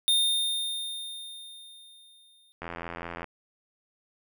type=tone with exponential decay; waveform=square; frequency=3640 Hz; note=A#7; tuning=42 cents flat; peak=-20 dBFS; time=0.08-2.52 s; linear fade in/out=0 ms; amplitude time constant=530 ms
type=click train; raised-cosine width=0.5 ms; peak=-21 dBFS; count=54; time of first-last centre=2.62-3.243 s; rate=85.1 Hz
effects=none